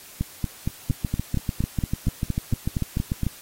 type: two click trains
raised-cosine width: 5 ms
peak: -11 / -11 dBFS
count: 17 / 14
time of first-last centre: 0.9-3.267 / 0.21-3.233 s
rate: 6.76 / 4.3 Hz
effects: white hiss -45 dBFS RMS until 3.41 s + AAC 48 kbps